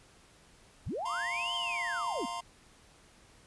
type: linear two-way sweep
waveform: sine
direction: up then down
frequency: 33.95 to 3202 to 193.2 Hz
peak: -33 dBFS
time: 0.86-2.26 s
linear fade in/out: 10 ms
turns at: 1.55 s
type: chord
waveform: square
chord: F suspended fourth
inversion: none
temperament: equal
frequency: 698.5 / 932.3 / 1046.5 Hz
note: F5 / Bb5 / C6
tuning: 0 / 0 / 0 cents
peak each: -42 / -41 / -40 dBFS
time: 1.05-2.41 s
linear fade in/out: 10 ms
effects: pink hiss -60 dBFS RMS until 3.46 s + resampled to 24000 Hz

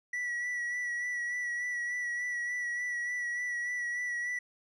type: tone with vibrato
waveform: triangle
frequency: 1944 Hz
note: B6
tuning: 28 cents flat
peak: -30 dBFS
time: 0.13-4.39 s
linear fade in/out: 5 ms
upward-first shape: sine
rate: 3.4 Hz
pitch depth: 26 cents each way
effects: resampled to 22050 Hz + 12-bit

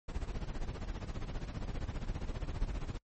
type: noise with tremolo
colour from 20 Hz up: brown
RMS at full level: -35 dBFS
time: 0.08-2.98 s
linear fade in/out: 10 ms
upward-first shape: sine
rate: 15 Hz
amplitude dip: 75%
effects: noise-tail reverb RT60 0.1 s tail -26 dB re dry + MP3 32 kbps

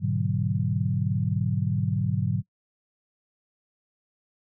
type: chord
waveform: sine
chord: G# half-diminished seventh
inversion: none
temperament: equal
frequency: 103.83 / 123.47 / 146.83 / 185 Hz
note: G#2 / B2 / D3 / F#3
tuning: 0 / 0 / 0 / 0 cents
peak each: -27 / -29 / -28 / -29 dBFS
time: 0-2.43 s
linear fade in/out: 50 ms
effects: noise-tail reverb RT60 0.1 s tail -24 dB re dry

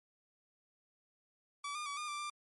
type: tone with pitch steps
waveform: sawtooth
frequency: 1150 / 1208 / 1142 / 1211 / 1176 / 1187 Hz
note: D6 / D6 / D6 / D#6 / D6 / D6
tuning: -37 / +48 / -49 / -47 / +2 / +18 cents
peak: -35 dBFS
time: 1.64-2.3 s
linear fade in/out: 5 ms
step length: 110 ms
effects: MP3 48 kbps

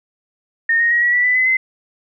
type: tone with pitch steps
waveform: sine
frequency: 1836 / 1865.9 / 1896.4 / 1927.3 / 1958.7 / 1990.6 / 2023 / 2056 Hz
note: A#6 / A#6 / A#6 / B6 / B6 / B6 / B6 / C7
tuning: -27 / +1 / +29 / -43 / -15 / +13 / +41 / -31 cents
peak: -12 dBFS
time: 0.69-1.57 s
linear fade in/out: 5 ms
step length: 110 ms
effects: none

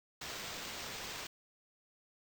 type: noise with sample-and-hold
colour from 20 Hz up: white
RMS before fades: -44 dBFS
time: 0.21-1.27 s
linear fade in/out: 5 ms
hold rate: 11025 Hz
effects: none

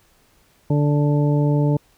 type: harmonic tone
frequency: 146.3 Hz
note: D3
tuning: 6 cents flat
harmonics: 1 / 2 / 3 / 4 / 6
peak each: -16 / -22 / -26 / -28 / -32 dBFS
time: 0.7-1.77 s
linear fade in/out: 5 ms
effects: pink hiss -58 dBFS RMS until 1.97 s

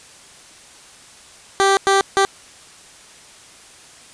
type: tone bursts at uneven times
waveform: 15% pulse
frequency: 391.3 Hz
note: G4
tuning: 3 cents flat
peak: -6 dBFS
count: 3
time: 1.6-1.77 / 1.87-2.01 / 2.17-2.25 s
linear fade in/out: 0 ms
effects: white hiss -44 dBFS RMS until 4.13 s + resampled to 22050 Hz

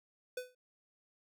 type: tone with exponential decay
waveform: square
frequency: 501 Hz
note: B4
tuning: 25 cents sharp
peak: -35 dBFS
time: 0.37-0.55 s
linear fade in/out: 5 ms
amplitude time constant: 39 ms
effects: none

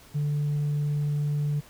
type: tone with tanh clipping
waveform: triangle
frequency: 146.83 Hz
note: D3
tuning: in tune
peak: -24 dBFS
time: 0.14-1.61 s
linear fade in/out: 20 ms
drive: 6 dB
effects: pink hiss -52 dBFS RMS until 1.69 s

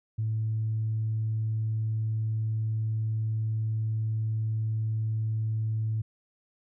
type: tone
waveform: sine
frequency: 110 Hz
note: A2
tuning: in tune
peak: -25 dBFS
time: 0.18-6.02 s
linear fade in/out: 10 ms
effects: tanh soft clip ceiling -21 dBFS

